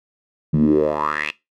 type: tone with band-pass filter sweep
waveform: 10% pulse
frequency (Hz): 75.3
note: D2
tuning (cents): +44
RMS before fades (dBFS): -18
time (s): 0.53-1.31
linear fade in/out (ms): 10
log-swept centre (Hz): 160 to 2800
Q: 5.7
effects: noise-tail reverb RT60 0.2 s tail -19 dB re dry